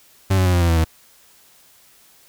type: tone with pitch steps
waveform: 40% pulse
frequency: 95.8 / 93.07 / 90.42 / 87.85 / 85.35 / 82.92 / 80.56 Hz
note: G2 / F#2 / F#2 / F2 / F2 / E2 / E2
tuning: -39 / +11 / -39 / +11 / -39 / +11 / -39 cents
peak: -13 dBFS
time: 0.3-0.846 s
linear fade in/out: 10 ms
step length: 78 ms
effects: white hiss -52 dBFS RMS until 2.28 s